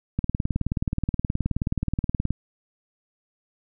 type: click train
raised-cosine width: 5 ms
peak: -11 dBFS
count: 41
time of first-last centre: 0.19-2.306 s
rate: 18.9 Hz
effects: none